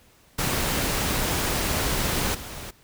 pink noise with level steps, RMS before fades -25 / -37 dBFS, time 0.38-2.71 s, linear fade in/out 10 ms, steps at 2.34 s, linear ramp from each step 10 ms, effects pink hiss -57 dBFS RMS until 2.83 s

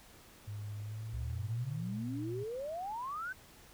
sine tone with pitch glide, 103.83 to 117.9 Hz, G#2 to A#2, 0 to +20 cents, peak -39 dBFS, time 0.47-2.44 s, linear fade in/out 10 ms, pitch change +220 cents, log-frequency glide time 0.79-1.32 s
sine exponential sweep, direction up, 61.74 to 1567 Hz, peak -37 dBFS, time 1.13-3.33 s, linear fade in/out 10 ms
effects pink hiss -58 dBFS RMS until 3.73 s

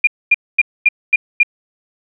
sine tone bursts, 2412 Hz, D7, 46 cents sharp, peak -6 dBFS, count 6, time 0.04-1.432 s, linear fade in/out 5 ms, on 32 ms, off 240 ms, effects none

